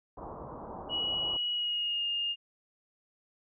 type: low-pass noise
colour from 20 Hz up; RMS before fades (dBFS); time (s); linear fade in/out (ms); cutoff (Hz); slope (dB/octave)
white; -43; 0.17-1.37; 5; 1100; 48
type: tone with pitch glide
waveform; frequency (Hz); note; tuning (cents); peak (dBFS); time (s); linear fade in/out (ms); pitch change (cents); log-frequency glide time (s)
sine; 2914 to 2829; F#7 to F7; -27 to +22; -29; 0.89-2.36; 50; -51; 1.53-2.06
effects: none